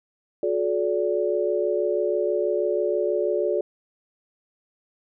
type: tone cluster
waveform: sine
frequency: 361.9 / 428.1 / 578 Hz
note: F#4 / A4 / D5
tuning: -38 / -47 / -28 cents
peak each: -25 dBFS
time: 0.43-3.61 s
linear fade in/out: 2 ms
effects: none